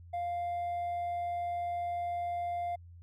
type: tone with hard clipping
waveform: triangle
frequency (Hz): 698.5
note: F5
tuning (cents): 0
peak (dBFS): -31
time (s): 0.13-2.76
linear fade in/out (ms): 10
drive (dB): 1
effects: added 86 Hz sine -49 dBFS peak until 3.02 s